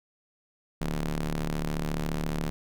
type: ring-modulated tone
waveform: sawtooth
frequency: 74.6 Hz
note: D2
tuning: 28 cents sharp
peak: -21 dBFS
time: 0.81-2.5 s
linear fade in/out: 0 ms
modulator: 91.6 Hz
effects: none